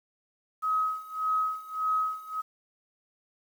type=tone with tremolo; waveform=sine; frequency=1271 Hz; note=D#6; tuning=36 cents sharp; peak=-23 dBFS; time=0.62-2.42 s; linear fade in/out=20 ms; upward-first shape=sine; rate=1.7 Hz; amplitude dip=90%; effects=9-bit